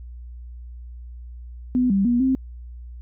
sine tone with pitch steps, 250.6 / 195.9 / 240.8 / 262.6 Hz, B3 / G3 / B3 / C4, +25 / -1 / -44 / +6 cents, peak -16 dBFS, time 1.75-2.35 s, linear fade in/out 0 ms, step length 150 ms, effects added 60 Hz sine -35 dBFS peak until 3.01 s

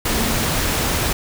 sine tone in noise, 226.5 Hz, A#3, 50 cents flat, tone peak -26 dBFS, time 0.08-0.44 s, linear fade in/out 5 ms, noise pink, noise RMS -20 dBFS, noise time 0.05-1.13 s, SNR -9 dB, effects none

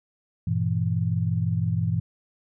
sine chord, E diminished, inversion first, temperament just, 98.89 / 118.67 / 164.81 Hz, G2 / Bb2 / E3, +16 / +31 / 0 cents, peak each -26 dBFS, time 0.47-2 s, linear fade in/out 5 ms, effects none

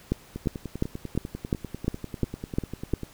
two click trains, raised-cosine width 3 ms, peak -20 / -10 dBFS, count 28 / 9, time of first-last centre 0.36-3.033 / 0.12-2.937 s, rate 10.1 / 2.84 Hz, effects pink hiss -52 dBFS RMS until 3.13 s

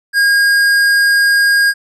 triangle tone with hard clipping, 1626 Hz, G#6, 37 cents flat, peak -10 dBFS, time 0.13-1.74 s, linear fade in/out 50 ms, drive 16 dB, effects none

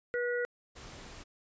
harmonic tone, 484.8 Hz, B4, 32 cents flat, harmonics 1 / 3 / 4, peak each -31 / -36 / -39 dBFS, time 0.14-0.45 s, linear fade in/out 0 ms
pink noise, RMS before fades -48 dBFS, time 0.75-1.24 s, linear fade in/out 20 ms
effects resampled to 16000 Hz

